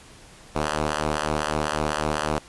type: ring-modulated tone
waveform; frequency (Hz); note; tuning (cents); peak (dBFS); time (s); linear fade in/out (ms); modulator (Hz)
5% pulse; 76; D#2; -40; -9; 0.55-2.39; 5; 572
effects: pink hiss -48 dBFS RMS until 2.48 s + resampled to 24000 Hz